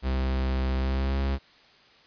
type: tone with pitch glide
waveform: 45% pulse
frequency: 65.41 to 67.72 Hz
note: C2 to C#2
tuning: 0 to -40 cents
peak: -24 dBFS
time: 0.02-1.39 s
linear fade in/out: 50 ms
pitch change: +60 cents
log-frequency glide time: 0.79-1.2 s
effects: white hiss -56 dBFS RMS until 2.06 s + resampled to 11025 Hz